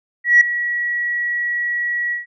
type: tone with ADSR envelope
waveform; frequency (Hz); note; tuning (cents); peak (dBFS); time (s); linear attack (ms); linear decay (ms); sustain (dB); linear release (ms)
sine; 1924; B6; -46; -4; 0.24-2.26; 170; 4; -14; 140
effects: tanh soft clip ceiling -1 dBFS